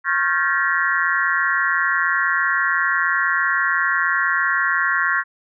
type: tone cluster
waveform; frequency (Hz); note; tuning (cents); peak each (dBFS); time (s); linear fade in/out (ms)
sine; 1089 / 1394 / 1564 / 1730 / 1899; C#6 / F6 / G6 / A6 / A#6; -31 / -4 / -4 / -30 / +32; -23; 0.04-5.24; 50
effects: none